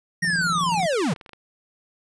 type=tone with tremolo; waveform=sine; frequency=171.3 Hz; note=F3; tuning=33 cents flat; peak=-25 dBFS; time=0.22-0.87 s; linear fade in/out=10 ms; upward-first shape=square; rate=18 Hz; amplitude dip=70%
type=linear sweep; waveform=square; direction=down; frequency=1888 to 123.47 Hz; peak=-21 dBFS; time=0.22-1.14 s; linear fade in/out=10 ms
type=clicks; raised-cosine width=0.3 ms; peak=-27 dBFS; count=11; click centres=0.74 / 0.796 / 0.83 / 0.93 / 1.021 / 1.081 / 1.162 / 1.212 / 1.262 / 1.293 / 1.333 s
effects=resampled to 22050 Hz